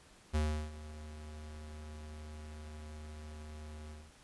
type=tone with ADSR envelope; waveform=square; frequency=76.3 Hz; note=D#2; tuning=33 cents flat; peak=-29 dBFS; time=0.33-4.13 s; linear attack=23 ms; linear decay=350 ms; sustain=-17 dB; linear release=230 ms; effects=pink hiss -61 dBFS RMS until 4.23 s + resampled to 24000 Hz